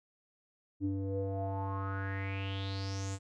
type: tone with low-pass filter sweep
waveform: square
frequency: 97.3 Hz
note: G2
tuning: 12 cents flat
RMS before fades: -36 dBFS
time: 0.8-3.19 s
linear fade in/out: 50 ms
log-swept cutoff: 290 to 7800 Hz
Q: 6.3
effects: none